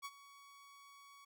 sawtooth tone with ADSR envelope, 1123 Hz, C#6, 22 cents sharp, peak -38 dBFS, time 0.02-1.25 s, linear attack 32 ms, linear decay 46 ms, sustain -16 dB, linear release 8 ms, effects none

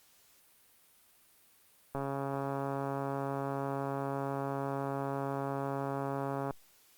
click train, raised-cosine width 1 ms, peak -22 dBFS, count 630, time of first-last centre 1.95-6.508 s, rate 138 Hz, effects white hiss -64 dBFS RMS until 6.97 s + Opus 48 kbps

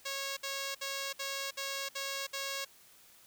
5% pulse tone bursts, 549 Hz, C#5, 17 cents flat, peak -24 dBFS, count 7, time 0.05-2.65 s, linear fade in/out 10 ms, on 320 ms, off 60 ms, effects white hiss -60 dBFS RMS until 3.26 s

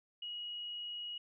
sine tone, 2900 Hz, F#7, 35 cents flat, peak -40 dBFS, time 0.22-1.18 s, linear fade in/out 5 ms, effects none

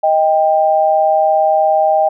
sine tone pair together, 627 / 790 Hz, D#5 / G5, +13 / +13 cents, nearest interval major third, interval 400 cents, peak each -12 dBFS, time 0.03-2.09 s, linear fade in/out 10 ms, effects none

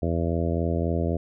harmonic tone, 83.7 Hz, E2, 27 cents sharp, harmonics 1 / 2 / 3 / 4 / 5 / 6 / 7 / 8, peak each -26 / -29 / -31 / -32 / -33 / -34 / -34 / -35 dBFS, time 0.02-1.17 s, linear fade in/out 5 ms, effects none

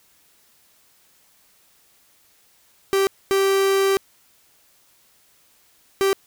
45% pulse tone bursts at uneven times, 390 Hz, G4, 9 cents flat, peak -16 dBFS, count 3, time 2.93-3.07 / 3.31-3.97 / 6.01-6.13 s, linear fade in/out 0 ms, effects white hiss -58 dBFS RMS until 6.26 s

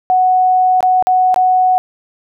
sine tone with dropouts, 740 Hz, F#5, in tune, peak -8 dBFS, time 0.1-1.78 s, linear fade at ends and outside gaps 0 ms, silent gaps 0.806-0.828 / 1.025-1.07 / 1.343-1.361 s, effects none

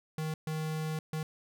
square tone bursts at uneven times, 156.6 Hz, D#3, 11 cents sharp, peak -33 dBFS, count 3, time 0.18-0.34 / 0.47-0.99 / 1.13-1.23 s, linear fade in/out 2 ms, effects none

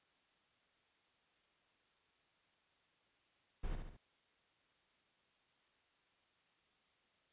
brown noise with echo, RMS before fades -41 dBFS, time 3.63-3.76 s, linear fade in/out 10 ms, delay 70 ms, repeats 3, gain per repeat -5 dB, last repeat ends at 3.97 s, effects white hiss -75 dBFS RMS until 7.32 s + resampled to 8000 Hz

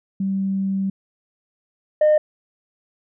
sine tone pair in turn, 193.7 / 609.3 Hz, G3 / D#5, -20 / -36 cents, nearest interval octave + minor sixth, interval 1984 cents, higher second, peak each -19 / -10 dBFS, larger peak second, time 0.2-0.9 / 2.01-2.18 s, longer first, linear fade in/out 5 ms, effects tanh soft clip ceiling -10 dBFS

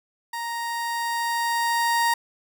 30% pulse tone with level ramp, 934 Hz, A#5, 3 cents sharp, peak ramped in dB -26 to -16 dBFS, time 0.33-2.14 s, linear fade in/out 5 ms, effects none

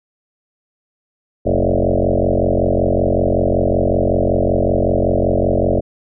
sine tone with frequency modulation, 329.6 Hz, E4, in tune, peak -12 dBFS, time 1.45-5.81 s, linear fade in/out 20 ms, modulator 45.3 Hz, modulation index 7, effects none

